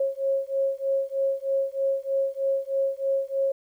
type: beating tone pair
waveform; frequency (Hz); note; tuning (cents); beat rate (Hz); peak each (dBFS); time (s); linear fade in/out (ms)
sine; 542 / 545.2; C#5 / C#5; -39 / -29; 3.2; -26; 0-3.52; 5
effects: 10-bit